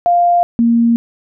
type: tone pair in turn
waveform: sine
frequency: 698.5 / 233.1 Hz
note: F5 / A#3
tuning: 0 / 0 cents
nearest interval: octave + perfect fifth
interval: 1900 cents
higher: first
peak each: -8 dBFS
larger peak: neither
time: 0.06-0.43 / 0.59-0.96 s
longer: neither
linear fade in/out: 0 ms
effects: none